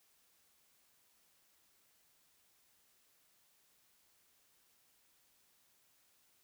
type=silence; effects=white hiss -72 dBFS RMS until 6.43 s